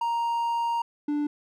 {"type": "tone pair in turn", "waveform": "triangle", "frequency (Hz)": [934, 294.2], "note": ["A#5", "D4"], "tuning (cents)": [3, 3], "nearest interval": "octave + minor sixth", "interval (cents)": 2000, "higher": "first", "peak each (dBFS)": -22, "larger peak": "neither", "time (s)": [[0.01, 0.82], [1.08, 1.27]], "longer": "first", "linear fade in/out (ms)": 5, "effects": []}